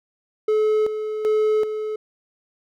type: tone with tremolo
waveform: triangle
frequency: 430 Hz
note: A4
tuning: 40 cents flat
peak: -14 dBFS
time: 0.48-1.96 s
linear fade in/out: 5 ms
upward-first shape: square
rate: 1.3 Hz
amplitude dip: 60%
effects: none